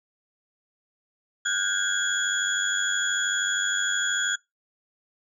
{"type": "tone cluster", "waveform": "sine", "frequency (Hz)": [1431, 1530, 1623, 3341, 6930], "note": ["F6", "G6", "G#6", "G#7", "A8"], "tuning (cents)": [42, -42, -40, 10, -27], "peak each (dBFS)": -29, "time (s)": [1.45, 4.36], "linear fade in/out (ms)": 10, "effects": ["noise-tail reverb RT60 0.2 s tail -25 dB re dry", "tanh soft clip ceiling -13 dBFS"]}